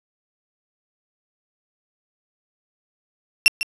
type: tone with echo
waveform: 35% pulse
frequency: 2720 Hz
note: F7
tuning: 46 cents flat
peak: -7 dBFS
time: 3.46-3.48 s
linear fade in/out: 0 ms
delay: 150 ms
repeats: 1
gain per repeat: -12 dB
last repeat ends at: 3.63 s
effects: resampled to 24000 Hz + 8-bit